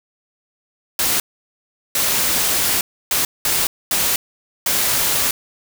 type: noise bursts at uneven times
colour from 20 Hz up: white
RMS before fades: -18 dBFS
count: 6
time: 0.99-1.2 / 1.95-2.81 / 3.11-3.25 / 3.45-3.67 / 3.91-4.16 / 4.66-5.31 s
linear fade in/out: 2 ms
effects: none